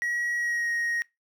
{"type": "tone with pitch glide", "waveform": "triangle", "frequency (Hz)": [1912, 1877], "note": ["A#6", "A#6"], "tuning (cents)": [43, 11], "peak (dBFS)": -24, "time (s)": [0.02, 1.02], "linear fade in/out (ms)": 0, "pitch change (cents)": -32, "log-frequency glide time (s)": [0.36, 0.7], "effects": ["noise-tail reverb RT60 0.2 s tail -22 dB re dry"]}